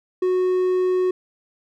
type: tone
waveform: triangle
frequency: 367.5 Hz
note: F#4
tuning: 12 cents flat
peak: -15 dBFS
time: 0.22-1.11 s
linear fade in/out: 5 ms
effects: none

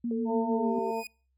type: tone with vibrato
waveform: sine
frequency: 233.1 Hz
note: A#3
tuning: in tune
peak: -28 dBFS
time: 0.04-0.79 s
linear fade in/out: 5 ms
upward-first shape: triangle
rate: 7.2 Hz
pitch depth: 37 cents each way
type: tone with pitch glide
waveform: sine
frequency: 447.1 to 391.5 Hz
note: A4 to G4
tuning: +28 to -2 cents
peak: -32 dBFS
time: 0.11-0.91 s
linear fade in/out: 2 ms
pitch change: -230 cents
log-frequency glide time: 0.54-0.73 s
type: harmonic tone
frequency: 226.1 Hz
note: A3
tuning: 47 cents sharp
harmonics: 1 / 2 / 3 / 4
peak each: -37 / -32 / -36 / -33 dBFS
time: 0.25-1.04 s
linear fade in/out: 50 ms
type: tone with exponential growth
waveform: sawtooth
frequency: 2478 Hz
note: D#7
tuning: 8 cents flat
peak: -34 dBFS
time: 0.64-1.07 s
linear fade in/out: 2 ms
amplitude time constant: 92 ms
effects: noise-tail reverb RT60 0.4 s tail -26 dB re dry + added 65 Hz sine -70 dBFS peak until 1.37 s

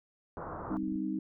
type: low-pass noise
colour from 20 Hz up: white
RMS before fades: -41 dBFS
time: 0.37-0.77 s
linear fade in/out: 0 ms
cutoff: 1300 Hz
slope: 48 dB/octave
type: clicks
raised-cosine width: 5 ms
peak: -39 dBFS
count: 12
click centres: 0.532 / 0.569 / 0.604 / 0.634 / 0.68 / 0.714 / 0.746 / 0.784 / 0.831 / 0.878 / 0.922 / 0.958 s
type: chord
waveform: sine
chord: C minor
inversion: second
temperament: equal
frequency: 196 / 261.6 / 311.1 Hz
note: G3 / C4 / Eb4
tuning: 0 / 0 / 0 cents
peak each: -36 / -37 / -34 dBFS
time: 0.7-1.19 s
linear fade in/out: 5 ms
effects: none

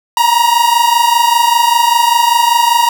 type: tone pair together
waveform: 45% pulse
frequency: 932.3 / 957.4 Hz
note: A#5 / A#5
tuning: 0 / +46 cents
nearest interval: unison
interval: 46 cents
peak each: -11 dBFS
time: 0.17-2.89 s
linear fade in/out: 2 ms
effects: none

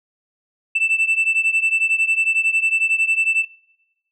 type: beating tone pair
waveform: sine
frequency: 2653 / 2664 Hz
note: E7 / E7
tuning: +10 / +18 cents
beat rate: 11 Hz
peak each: -16 / -17 dBFS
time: 0.75-3.45 s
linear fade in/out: 10 ms
effects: noise-tail reverb RT60 1.0 s tail -25 dB re dry + tanh soft clip ceiling -12 dBFS

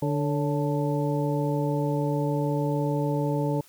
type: harmonic tone with a mistuned harmonic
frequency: 146.6 Hz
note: D3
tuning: 3 cents flat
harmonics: 1 / 2 / 3 / 4 / 6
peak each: -26 / -29 / -31 / -32 / -34 dBFS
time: 0.02-3.61 s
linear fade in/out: 5 ms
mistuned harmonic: 4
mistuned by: -68 cents
effects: white hiss -55 dBFS RMS until 3.68 s

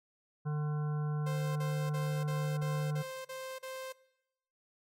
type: harmonic tone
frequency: 150 Hz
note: D3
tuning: 37 cents sharp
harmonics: 1 / 3 / 5 / 7 / 9 / 10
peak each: -31 / -45 / -49 / -49 / -53 / -54 dBFS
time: 0.45-3.03 s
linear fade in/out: 20 ms
type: tone bursts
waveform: sawtooth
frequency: 523.3 Hz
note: C5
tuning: in tune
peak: -36 dBFS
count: 8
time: 1.26-3.926 s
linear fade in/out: 10 ms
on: 300 ms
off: 38 ms
effects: noise-tail reverb RT60 0.9 s tail -21 dB re dry + MP3 64 kbps

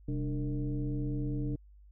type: tone with frequency modulation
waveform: sine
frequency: 130.1 Hz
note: C3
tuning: 9 cents flat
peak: -30 dBFS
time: 0.08-1.56 s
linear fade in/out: 5 ms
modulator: 165 Hz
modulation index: 1.2
effects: added 50 Hz sine -53 dBFS peak until 1.91 s

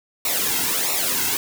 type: noise with flanger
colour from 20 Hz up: white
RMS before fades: -22 dBFS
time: 0.25-1.37 s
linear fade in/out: 2 ms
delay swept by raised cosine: 0.62 to 1.72 ms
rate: 1.5 Hz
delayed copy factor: -0.75
effects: none

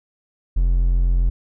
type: tone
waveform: triangle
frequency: 43.65 Hz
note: F1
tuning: in tune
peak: -12 dBFS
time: 0.56-1.3 s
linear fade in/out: 10 ms
effects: none

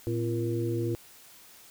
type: tone cluster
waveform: sine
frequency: 114.8 / 260.2 / 342.9 / 472.5 Hz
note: A#2 / C4 / F4 / A#4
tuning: -26 / -9 / -32 / +23 cents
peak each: -30 / -38 / -30 / -37 dBFS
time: 0.07-0.95 s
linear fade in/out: 0 ms
effects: white hiss -53 dBFS RMS until 1.7 s

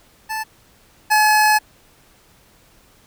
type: tone pair in turn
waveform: 25% pulse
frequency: 875 / 853 Hz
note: A5 / G#5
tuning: -10 / +46 cents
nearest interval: unison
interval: 44 cents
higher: first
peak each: -19 / -8 dBFS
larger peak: second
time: 0.29-0.44 / 1.1-1.59 s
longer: second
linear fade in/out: 20 ms
effects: pink hiss -53 dBFS RMS until 3.06 s

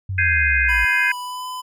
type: exponential sweep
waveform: sine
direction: down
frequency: 98 to 55.4 Hz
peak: -22 dBFS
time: 0.09-0.85 s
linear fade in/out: 5 ms
type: chord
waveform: sine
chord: Ab major seventh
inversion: third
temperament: equal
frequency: 1568 / 1661.2 / 2093 / 2489 Hz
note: G6 / Ab6 / C7 / Eb7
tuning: 0 / 0 / 0 / 0 cents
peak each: -21 dBFS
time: 0.18-1.12 s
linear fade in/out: 5 ms
type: tone with pitch glide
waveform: square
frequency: 988 to 1008.2 Hz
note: B5 to B5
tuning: 0 to +35 cents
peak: -28 dBFS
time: 0.68-1.62 s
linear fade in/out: 20 ms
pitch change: +35 cents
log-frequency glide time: 1.18-1.47 s
effects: none

